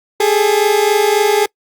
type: tone pair together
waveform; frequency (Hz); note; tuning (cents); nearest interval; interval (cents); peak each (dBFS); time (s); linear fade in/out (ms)
30% pulse; 406.2 / 429.9; G#4 / A4; -38 / -40; minor second; 98; -11; 0.2-1.46; 5
effects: noise-tail reverb RT60 0.1 s tail -25 dB re dry + Opus 48 kbps